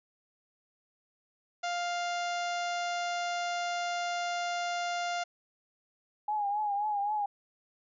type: harmonic tone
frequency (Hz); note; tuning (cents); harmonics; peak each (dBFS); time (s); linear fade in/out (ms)
700; F5; +4; 1 / 2 / 3 / 4 / 5 / 6 / 7 / 8 / 9 / 10; -32 / -38 / -42 / -44 / -46 / -48 / -49 / -50 / -51 / -52; 1.63-5.24; 10
type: tone with vibrato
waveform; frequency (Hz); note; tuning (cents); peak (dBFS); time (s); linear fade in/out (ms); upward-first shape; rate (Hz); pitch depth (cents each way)
sine; 827; G#5; -8; -28; 6.28-7.26; 5; triangle; 3.8; 70
effects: none